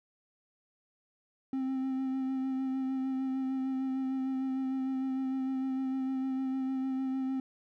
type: tone with vibrato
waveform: triangle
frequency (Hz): 263.7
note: C4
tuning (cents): +14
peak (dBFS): -28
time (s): 1.53-7.4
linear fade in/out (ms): 2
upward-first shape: sine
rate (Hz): 6.6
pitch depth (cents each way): 18
effects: none